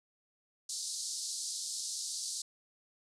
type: band-pass noise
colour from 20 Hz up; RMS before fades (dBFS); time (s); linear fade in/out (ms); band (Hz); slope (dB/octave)
pink; -39; 0.69-2.42; 5; 4200 to 9600; 48
effects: none